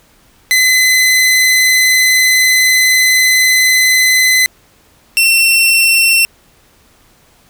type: tone pair in turn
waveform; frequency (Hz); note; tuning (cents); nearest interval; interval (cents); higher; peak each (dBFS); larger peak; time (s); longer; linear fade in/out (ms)
sawtooth; 2028 / 2707; B6 / E7; +45 / +45; perfect fourth; 500; second; -4; neither; 0.51-4.46 / 5.17-6.25; first; 0
effects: pink hiss -49 dBFS RMS until 7.49 s